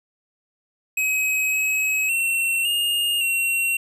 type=tone with pitch steps; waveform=square; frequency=2543 / 2557 / 2714 / 2835 / 2734 Hz; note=D#7 / D#7 / E7 / F7 / F7; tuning=+37 / +47 / +50 / +25 / -37 cents; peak=-20 dBFS; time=0.97-3.77 s; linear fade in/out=5 ms; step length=560 ms; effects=none